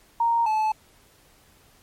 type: tone pair in turn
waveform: sine / triangle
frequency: 930 / 866.7 Hz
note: A#5 / A5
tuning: -4 / -26 cents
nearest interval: minor second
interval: 122 cents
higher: first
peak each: -18 dBFS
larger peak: neither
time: 0.2-0.46 / 0.46-0.72 s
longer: neither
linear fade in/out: 5 ms
effects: pink hiss -57 dBFS RMS until 1.82 s + MP3 64 kbps